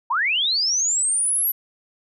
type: linear sweep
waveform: sine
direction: up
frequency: 870 to 11860 Hz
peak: -18 dBFS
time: 0.1-1.52 s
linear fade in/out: 10 ms
effects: none